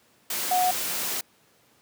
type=tone in noise; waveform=sine; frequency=730 Hz; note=F#5; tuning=24 cents flat; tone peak=-20 dBFS; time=0.51-0.71 s; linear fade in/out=5 ms; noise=white; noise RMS=-29 dBFS; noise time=0.3-1.21 s; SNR=+6 dB; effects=pink hiss -61 dBFS RMS until 1.81 s + high-pass 150 Hz 12 dB/octave